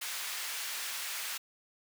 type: high-pass noise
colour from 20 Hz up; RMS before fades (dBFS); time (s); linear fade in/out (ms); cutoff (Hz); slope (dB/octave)
pink; -38; 0.01-1.38; 10; 1600; 12
effects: none